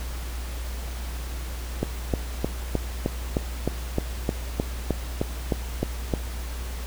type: click train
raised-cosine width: 2 ms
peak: -9 dBFS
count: 15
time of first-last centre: 1.83-6.138 s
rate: 3.25 Hz
effects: added 60 Hz sine -30 dBFS peak until 6.86 s + pink hiss -40 dBFS RMS until 6.86 s